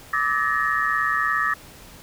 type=tone cluster; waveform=sine; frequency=1167 / 1284 / 1722 / 1865 Hz; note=D6 / E6 / A6 / A#6; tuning=-11 / -46 / -38 / 0 cents; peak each=-25 dBFS; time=0.13-1.54 s; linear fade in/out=5 ms; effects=pink hiss -45 dBFS RMS until 2.02 s